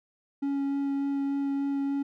triangle tone with vibrato, 278.4 Hz, C#4, 8 cents sharp, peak -24 dBFS, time 0.42-2.03 s, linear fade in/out 10 ms, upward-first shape sine, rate 3.4 Hz, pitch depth 8 cents each way, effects none

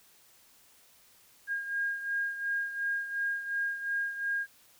sine beating tone pair, 1621 / 1623.8 Hz, G#6 / G#6, -42 / -39 cents, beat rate 2.8 Hz, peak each -31 / -37 dBFS, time 1.47-4.47 s, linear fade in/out 50 ms, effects white hiss -61 dBFS RMS until 4.79 s

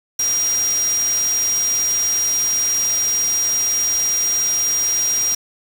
sine tone in noise, 5700 Hz, F8, 34 cents sharp, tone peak -16 dBFS, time 0.19-5.35 s, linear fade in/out 5 ms, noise white, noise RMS -28 dBFS, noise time 0.19-5.35 s, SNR +9 dB, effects none

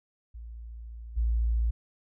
sine tone with level steps, 57.1 Hz, A#1, 35 cents flat, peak -39 / -23 dBFS, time 0.34-1.71 s, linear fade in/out 10 ms, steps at 1.16 s, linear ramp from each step 20 ms, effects none

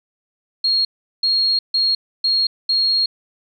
sine tone bursts at uneven times, 4271 Hz, C8, 35 cents sharp, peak -14 dBFS, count 5, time 0.64-0.85 / 1.23-1.59 / 1.74-1.95 / 2.24-2.47 / 2.69-3.06 s, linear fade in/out 5 ms, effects none

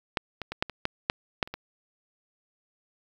clicks, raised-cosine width 0.3 ms, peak -9 / -18 / -18 / -8 / -21 / -10 / -6 / -7 / -27 / -19 dBFS, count 10, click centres 0.172 / 0.417 / 0.52 / 0.625 / 0.697 / 0.854 / 1.099 / 1.428 / 1.475 / 1.54 s, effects 8-bit

